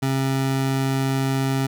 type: tone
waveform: 25% pulse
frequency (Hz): 134.4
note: C3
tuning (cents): +47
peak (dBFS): -16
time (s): 0.02-1.67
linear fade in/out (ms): 10
effects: none